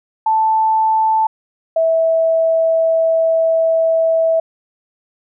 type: tone pair in turn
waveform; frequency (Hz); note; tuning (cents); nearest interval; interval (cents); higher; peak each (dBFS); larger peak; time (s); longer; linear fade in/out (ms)
sine; 880 / 652.5; A5 / E5; 0 / -18; perfect fourth; 518; first; -11; neither; 0.26-1.27 / 1.76-4.4; second; 5
effects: none